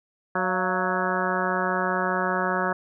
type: harmonic tone with a mistuned harmonic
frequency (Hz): 185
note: F#3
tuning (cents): 0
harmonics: 1 / 2 / 3 / 4 / 5 / 6 / 7 / 8 / 9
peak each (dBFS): -31 / -31 / -31 / -31 / -31 / -31 / -31 / -31 / -31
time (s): 0.35-2.73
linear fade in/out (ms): 5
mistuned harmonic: 4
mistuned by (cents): -79
effects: none